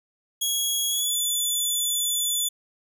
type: tone with pitch glide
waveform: 15% pulse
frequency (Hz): 3322 to 3477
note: G#7 to A7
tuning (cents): 0 to -21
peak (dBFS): -16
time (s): 0.41-2.49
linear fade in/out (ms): 10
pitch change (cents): +79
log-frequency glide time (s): 0.89-1.16
effects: none